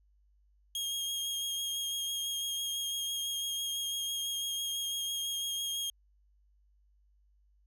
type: tone with vibrato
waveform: sawtooth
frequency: 3252 Hz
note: G#7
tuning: 37 cents flat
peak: -30 dBFS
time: 0.75-5.9 s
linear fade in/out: 2 ms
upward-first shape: triangle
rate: 6 Hz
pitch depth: 17 cents each way
effects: added 50 Hz sine -64 dBFS peak until 7.66 s